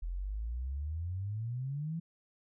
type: exponential sweep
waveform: sine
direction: up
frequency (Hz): 41.2 to 169.4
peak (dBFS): -34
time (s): 0.02-2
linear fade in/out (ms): 10
effects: none